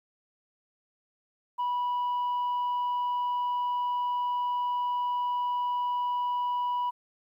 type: tone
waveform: sine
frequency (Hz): 980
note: B5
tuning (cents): -14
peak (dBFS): -24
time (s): 1.58-6.91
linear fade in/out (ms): 20
effects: tanh soft clip ceiling -25 dBFS + 11-bit